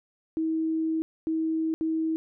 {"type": "tone bursts at uneven times", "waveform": "sine", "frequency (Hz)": 320.6, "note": "E4", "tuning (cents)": -48, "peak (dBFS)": -24, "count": 3, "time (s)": [[0.37, 1.02], [1.27, 1.74], [1.81, 2.16]], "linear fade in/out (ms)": 0, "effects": []}